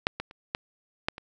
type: clicks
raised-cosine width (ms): 0.3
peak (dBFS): -6 / -16 / -30 / -11 / -9 / -24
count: 6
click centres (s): 0.069 / 0.2 / 0.311 / 0.549 / 1.085 / 1.181
effects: none